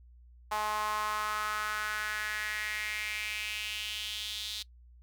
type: tone with high-pass filter sweep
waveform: sawtooth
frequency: 212.3 Hz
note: G#3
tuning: 38 cents sharp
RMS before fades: -35 dBFS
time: 0.51-4.63 s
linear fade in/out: 10 ms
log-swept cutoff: 910 to 3800 Hz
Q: 4.1
effects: noise-tail reverb RT60 0.1 s tail -22 dB re dry + added 60 Hz sine -53 dBFS peak until 5.02 s